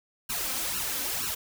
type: noise with flanger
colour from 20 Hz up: white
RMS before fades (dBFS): -31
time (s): 0.29-1.35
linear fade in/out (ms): 10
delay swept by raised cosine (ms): 0.71 to 3.91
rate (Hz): 2.1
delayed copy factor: +1
effects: none